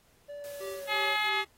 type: tone with pitch glide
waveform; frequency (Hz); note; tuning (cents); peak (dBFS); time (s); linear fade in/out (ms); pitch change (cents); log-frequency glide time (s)
triangle; 579 to 556.7; D5 to C#5; -25 to +7; -37; 0.28-1.16; 20; -68; 0.39-0.9
type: noise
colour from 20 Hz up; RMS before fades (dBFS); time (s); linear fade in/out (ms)
white; -50; 0.44-1.29; 0
type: tone with tremolo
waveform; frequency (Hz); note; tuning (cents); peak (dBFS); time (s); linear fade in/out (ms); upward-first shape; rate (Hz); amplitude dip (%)
square; 390; G4; -9; -38; 0.6-1.45; 10; sine; 2.9; 100
type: harmonic tone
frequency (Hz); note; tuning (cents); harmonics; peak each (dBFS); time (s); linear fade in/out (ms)
423.8; G#4; +35; 2 / 3 / 4 / 5 / 6 / 7 / 8 / 9 / 10; -33 / -36 / -35 / -31 / -37 / -41 / -36 / -41 / -43; 0.87-1.45; 50
effects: pink hiss -65 dBFS RMS until 1.57 s + AAC 48 kbps